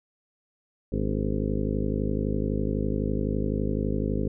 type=harmonic tone with a mistuned harmonic; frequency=51.91 Hz; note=G#1; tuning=in tune; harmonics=1 / 2 / 3 / 4 / 5 / 6 / 7 / 8 / 9 / 10; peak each=-30 / -32 / -33 / -31 / -33 / -37 / -37 / -34 / -38 / -39 dBFS; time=0.92-4.28 s; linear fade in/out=5 ms; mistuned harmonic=6; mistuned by=-72 cents; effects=none